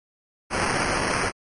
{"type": "noise with sample-and-hold", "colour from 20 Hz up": "blue", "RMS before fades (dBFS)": -24, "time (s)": [0.5, 1.32], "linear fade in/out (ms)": 50, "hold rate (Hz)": 3675, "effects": ["MP3 48 kbps"]}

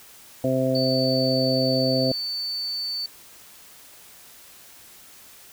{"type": "harmonic tone", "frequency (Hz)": 130.81, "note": "C3", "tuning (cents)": 0, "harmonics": [1, 2, 3, 4, 5], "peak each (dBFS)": [-27, -24, -33, -24, -27], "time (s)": [0.44, 2.12], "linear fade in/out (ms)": 2}
{"type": "tone", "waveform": "sine", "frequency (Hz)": 4500, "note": "C#8", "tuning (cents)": 25, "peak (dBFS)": -26, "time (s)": [0.75, 3.06], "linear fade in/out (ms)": 2}
{"effects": ["white hiss -48 dBFS RMS until 5.52 s"]}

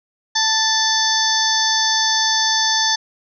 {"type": "harmonic tone with a mistuned harmonic", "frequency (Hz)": 880, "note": "A5", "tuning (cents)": 0, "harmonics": [1, 2, 4, 5, 6, 7], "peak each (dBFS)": [-22, -22, -22, -22, -22, -22], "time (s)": [0.35, 2.96], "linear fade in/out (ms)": 10, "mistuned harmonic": 5, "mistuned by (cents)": 48, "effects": []}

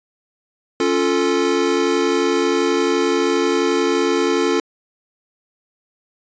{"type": "chord", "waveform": "square", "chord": "Db augmented", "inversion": "none", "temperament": "equal", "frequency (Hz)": [277.2, 349.2, 440], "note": ["Db4", "F4", "A4"], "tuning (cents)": [0, 0, 0], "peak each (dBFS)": [-22, -20, -20], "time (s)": [0.8, 4.6], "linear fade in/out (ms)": 2, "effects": ["resampled to 16000 Hz"]}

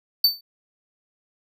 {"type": "tone with exponential decay", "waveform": "square", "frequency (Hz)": 4551, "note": "C#8", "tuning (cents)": 45, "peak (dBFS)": -11, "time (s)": [0.24, 0.41], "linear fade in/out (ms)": 5, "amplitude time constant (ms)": 36, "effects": []}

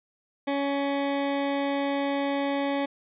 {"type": "tone", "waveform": "20% pulse", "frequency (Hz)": 280, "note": "C#4", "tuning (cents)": 18, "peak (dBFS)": -20, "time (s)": [0.47, 2.86], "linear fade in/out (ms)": 10, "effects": ["resampled to 8000 Hz"]}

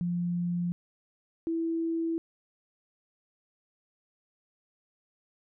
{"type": "tone pair in turn", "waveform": "sine", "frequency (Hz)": [174.61, 329.6], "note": ["F3", "E4"], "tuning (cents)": [0, 0], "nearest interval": "major seventh", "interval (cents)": 1100, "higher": "second", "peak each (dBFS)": -27, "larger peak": "neither", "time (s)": [[0.01, 0.72], [1.47, 2.18]], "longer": "neither", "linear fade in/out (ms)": 0, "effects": []}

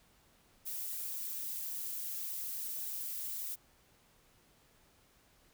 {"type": "noise with flanger", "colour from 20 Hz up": "violet", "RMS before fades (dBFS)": -40, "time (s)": [0.65, 3.56], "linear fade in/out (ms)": 20, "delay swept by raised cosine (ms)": [1, 5.1], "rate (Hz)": 3.6, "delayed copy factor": 0.6, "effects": ["pink hiss -67 dBFS RMS until 5.53 s"]}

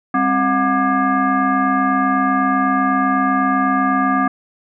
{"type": "tone with frequency modulation", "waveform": "sine", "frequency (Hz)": 730, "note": "F#5", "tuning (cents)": -24, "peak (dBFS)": -13, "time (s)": [0.14, 4.28], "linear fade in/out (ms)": 5, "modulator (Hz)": 464, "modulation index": 1.7, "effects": []}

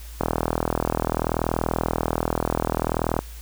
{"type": "click train", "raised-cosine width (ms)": 1, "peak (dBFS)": -7, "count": 122, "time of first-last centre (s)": [0.21, 3.19], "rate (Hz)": 40.6, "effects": ["added 56 Hz sine -36 dBFS peak until 3.41 s", "white hiss -46 dBFS RMS until 3.41 s"]}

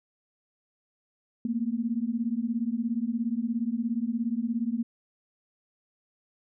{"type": "beating tone pair", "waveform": "sine", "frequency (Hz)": [223.9, 240.9], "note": ["A3", "B3"], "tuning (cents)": [30, -43], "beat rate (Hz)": 17, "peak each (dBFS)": -29, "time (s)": [1.45, 4.83], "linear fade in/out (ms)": 2, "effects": []}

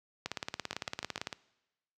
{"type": "two click trains", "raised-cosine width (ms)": 0.2, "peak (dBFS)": [-17, -20], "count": [19, 5], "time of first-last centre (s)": [[0.26, 1.271], [0.73, 1.328]], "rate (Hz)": [17.8, 6.69], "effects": ["noise-tail reverb RT60 1.0 s tail -21 dB re dry", "high-pass 80 Hz 12 dB/octave"]}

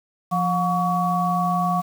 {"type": "tone cluster", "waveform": "sine", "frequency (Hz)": [175.4, 719, 1128], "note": ["F3", "F#5", "C#6"], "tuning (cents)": [8, -50, 30], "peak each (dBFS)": -23, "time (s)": [0.31, 1.82], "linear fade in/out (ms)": 20, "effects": ["7-bit"]}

